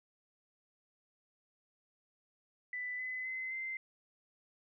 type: tone with pitch steps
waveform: sine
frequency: 1990 / 2019 / 2048 / 2078 Hz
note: B6 / B6 / C7 / C7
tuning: +13 / +38 / -38 / -12 cents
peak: -37 dBFS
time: 2.73-3.77 s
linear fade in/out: 2 ms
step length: 260 ms
effects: none